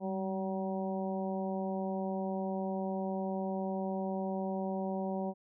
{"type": "harmonic tone with a mistuned harmonic", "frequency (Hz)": 190, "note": "F#3", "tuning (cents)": 46, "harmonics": [1, 2, 3, 4, 5], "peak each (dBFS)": [-35, -40, -39, -41, -46], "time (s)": [0, 5.34], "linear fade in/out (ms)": 50, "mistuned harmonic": 1, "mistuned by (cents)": 35, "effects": []}